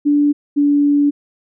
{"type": "tone pair in turn", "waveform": "sine", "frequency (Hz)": [291.1, 288.4], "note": ["D4", "D4"], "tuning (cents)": [-15, -31], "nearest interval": "unison", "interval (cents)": 16, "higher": "first", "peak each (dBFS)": -10, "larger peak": "neither", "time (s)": [[0.05, 0.33], [0.56, 1.11]], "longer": "second", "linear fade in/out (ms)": 20, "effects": []}